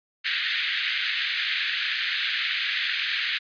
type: band-pass noise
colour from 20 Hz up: pink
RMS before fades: -27 dBFS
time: 0.24-3.39 s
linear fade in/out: 20 ms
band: 1600 to 4200 Hz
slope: 48 dB/octave
effects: resampled to 11025 Hz